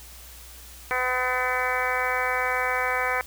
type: harmonic tone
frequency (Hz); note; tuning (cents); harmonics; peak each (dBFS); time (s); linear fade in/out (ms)
252.7; B3; +40; 2 / 3 / 4 / 5 / 6 / 7 / 8 / 9; -31 / -31 / -31 / -31 / -31 / -31 / -31 / -31; 0.91-3.21; 0
effects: added 60 Hz sine -46 dBFS peak until 3.26 s + white hiss -46 dBFS RMS until 3.26 s